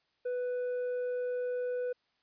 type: tone with tanh clipping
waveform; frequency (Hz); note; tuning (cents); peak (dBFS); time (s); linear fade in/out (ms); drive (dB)
sine; 495.4; B4; +5; -32; 0.25-1.93; 10; 4
effects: white hiss -75 dBFS RMS until 2.22 s + resampled to 11025 Hz